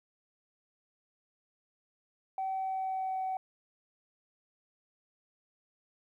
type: tone with pitch glide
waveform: sine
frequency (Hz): 765 to 755.8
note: G5 to F#5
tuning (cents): -42 to +37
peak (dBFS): -30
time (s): 2.38-3.37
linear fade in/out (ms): 2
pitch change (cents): -21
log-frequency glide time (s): 2.5-3.24
effects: tanh soft clip ceiling -28 dBFS + 12-bit